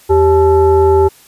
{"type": "tone with frequency modulation", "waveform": "sine", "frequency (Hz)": 392, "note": "G4", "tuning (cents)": 0, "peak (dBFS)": -6, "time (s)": [0.09, 1.09], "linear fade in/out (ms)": 20, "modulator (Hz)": 474, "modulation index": 0.79, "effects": ["white hiss -44 dBFS RMS until 1.27 s", "resampled to 32000 Hz"]}